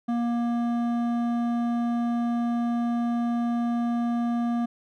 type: tone with hard clipping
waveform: triangle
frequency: 236.7 Hz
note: A#3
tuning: 27 cents sharp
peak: -25 dBFS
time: 0.08-4.66 s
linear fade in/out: 10 ms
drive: 14 dB
effects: none